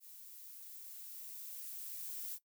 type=noise with level ramp; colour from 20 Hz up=violet; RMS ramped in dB=-55 to -43 dBFS; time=0-2.39 s; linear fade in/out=50 ms; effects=noise-tail reverb RT60 0.1 s tail -17 dB re dry